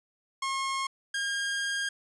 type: tone pair in turn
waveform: sawtooth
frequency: 1079 / 1616.7 Hz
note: C#6 / G#6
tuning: -47 / -47 cents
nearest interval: perfect fifth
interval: 700 cents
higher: second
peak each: -25 dBFS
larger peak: neither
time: 0.42-0.87 / 1.14-1.89 s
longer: second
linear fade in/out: 5 ms
effects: resampled to 22050 Hz